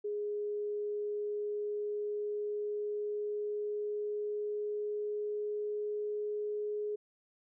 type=tone with pitch glide; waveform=sine; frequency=415.3 to 418.9 Hz; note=G#4 to G#4; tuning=0 to +15 cents; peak=-33 dBFS; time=0.04-6.96 s; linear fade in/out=10 ms; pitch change=+15 cents; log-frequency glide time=0.28-6.11 s; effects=none